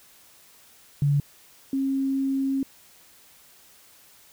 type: tone pair in turn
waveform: sine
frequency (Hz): 143.2 / 270.3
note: D3 / C#4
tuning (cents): -43 / -44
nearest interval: major seventh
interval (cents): 1099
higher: second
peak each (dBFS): -18 / -22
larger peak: first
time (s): 1.02-1.2 / 1.73-2.63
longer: second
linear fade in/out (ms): 2
effects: white hiss -54 dBFS RMS until 4.32 s